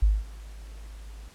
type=tone with ADSR envelope; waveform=sine; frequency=51.91 Hz; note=G#1; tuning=in tune; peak=-15 dBFS; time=0.02-1.29 s; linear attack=8 ms; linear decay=210 ms; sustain=-24 dB; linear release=13 ms; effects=pink hiss -54 dBFS RMS until 1.34 s + low-pass 11000 Hz 12 dB/octave